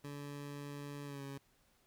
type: tone with pitch glide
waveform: 20% pulse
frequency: 143.6 to 138.31 Hz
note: D3 to C#3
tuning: -39 to -4 cents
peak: -39 dBFS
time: 0.04-1.38 s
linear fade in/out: 5 ms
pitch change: -65 cents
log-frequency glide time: 1.05-1.23 s
effects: pink hiss -72 dBFS RMS until 1.86 s